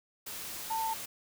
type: tone in noise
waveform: sine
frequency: 894 Hz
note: A5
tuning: 27 cents sharp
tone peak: -30 dBFS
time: 0.7-0.94 s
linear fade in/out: 10 ms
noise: white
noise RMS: -41 dBFS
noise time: 0.26-1.06 s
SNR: +8 dB
effects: none